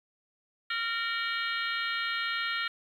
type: harmonic tone with a mistuned harmonic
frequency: 460.5 Hz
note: A#4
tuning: 21 cents flat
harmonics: 3 / 4 / 5 / 6 / 7 / 8 / 9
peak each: -33 / -35 / -37 / -39 / -40 / -41 / -42 dBFS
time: 0.7-2.68 s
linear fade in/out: 5 ms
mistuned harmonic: 6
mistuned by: +71 cents
effects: 10-bit